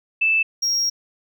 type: tone pair in turn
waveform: sine / triangle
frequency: 2637 / 5598 Hz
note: E7 / F8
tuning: 0 / +3 cents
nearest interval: octave + minor second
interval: 1303 cents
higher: second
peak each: -15 / -17 dBFS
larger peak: first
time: 0.21-0.43 / 0.62-0.9 s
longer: second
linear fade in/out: 10 ms
effects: none